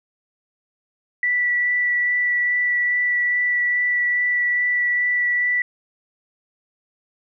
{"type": "tone with vibrato", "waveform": "sine", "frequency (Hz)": 1961, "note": "B6", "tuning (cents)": -13, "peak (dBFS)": -17, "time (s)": [1.23, 5.62], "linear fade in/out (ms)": 2, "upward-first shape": "sine", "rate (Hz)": 2.4, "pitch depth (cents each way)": 8, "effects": []}